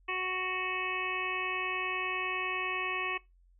harmonic tone, 370 Hz, F#4, in tune, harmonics 1 / 2 / 3 / 5 / 6 / 7 / 8, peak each -40 / -44 / -36 / -40 / -39 / -36 / -45 dBFS, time 0.08-3.18 s, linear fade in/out 10 ms, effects noise-tail reverb RT60 0.2 s tail -21 dB re dry + added 44 Hz sine -60 dBFS peak until 3.59 s

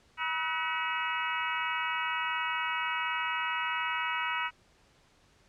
harmonic tone with a mistuned harmonic, 321.4 Hz, E4, 44 cents flat, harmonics 3 / 4 / 5 / 6 / 7 / 8 / 9, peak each -35 / -36 / -37 / -38 / -38 / -39 / -40 dBFS, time 0.17-4.51 s, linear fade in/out 50 ms, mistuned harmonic 5, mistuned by -120 cents, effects pink hiss -64 dBFS RMS until 5.48 s + low-pass 7000 Hz 12 dB/octave

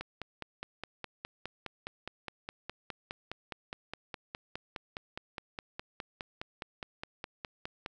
click train, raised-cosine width 0.3 ms, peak -22 dBFS, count 39, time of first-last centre 0.01-7.861 s, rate 4.84 Hz, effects none

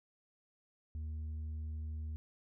triangle tone with tanh clipping, 77.78 Hz, D#2, in tune, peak -39 dBFS, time 0.95-2.16 s, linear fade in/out 0 ms, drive 8 dB, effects none

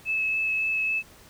sine tone with vibrato, 2600 Hz, E7, 24 cents flat, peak -23 dBFS, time 0.05-1.03 s, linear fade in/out 50 ms, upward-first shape sine, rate 3.6 Hz, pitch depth 10 cents each way, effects pink hiss -52 dBFS RMS until 1.29 s

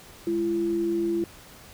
sine tone pair together, 206.9 / 339.1 Hz, G#3 / E4, -6 / +49 cents, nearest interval major sixth, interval 855 cents, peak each -33 / -23 dBFS, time 0.27-1.24 s, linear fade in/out 2 ms, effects pink hiss -48 dBFS RMS until 1.73 s

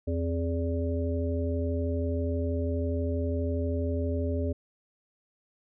harmonic tone with a mistuned harmonic, 83 Hz, E2, 12 cents sharp, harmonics 1 / 3 / 5 / 7, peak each -28 / -33 / -35 / -36 dBFS, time 0.07-4.53 s, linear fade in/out 10 ms, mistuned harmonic 3, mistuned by +84 cents, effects none

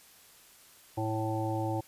harmonic tone, 110 Hz, A2, in tune, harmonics 1 / 3 / 5 / 7 / 8, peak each -33 / -34 / -38 / -37 / -39 dBFS, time 0.97-1.81 s, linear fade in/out 10 ms, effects white hiss -57 dBFS RMS until 1.87 s + resampled to 32000 Hz

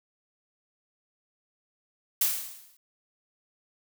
blue noise with exponential decay, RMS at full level -22 dBFS, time 2.21-2.77 s, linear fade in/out 5 ms, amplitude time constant 120 ms, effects none

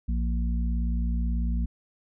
harmonic tone, 58.27 Hz, A#1, in tune, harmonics 1 / 3 / 4, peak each -24 / -34 / -35 dBFS, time 0.08-1.66 s, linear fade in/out 10 ms, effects none

